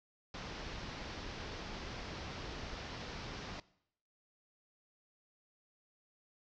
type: low-pass noise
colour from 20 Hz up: pink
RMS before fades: -45 dBFS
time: 0.34-3.6 s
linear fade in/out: 2 ms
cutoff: 5700 Hz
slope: 48 dB/octave
effects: noise-tail reverb RT60 0.7 s tail -20 dB re dry